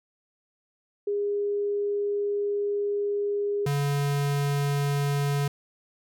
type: tone pair in turn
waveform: sine / square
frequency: 408.2 / 142.37 Hz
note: G#4 / C#3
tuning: -30 / +47 cents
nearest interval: octave + tritone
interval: 1823 cents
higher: first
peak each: -24 dBFS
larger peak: neither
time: 1.07-3.66 / 3.66-5.48 s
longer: first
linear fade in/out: 5 ms
effects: none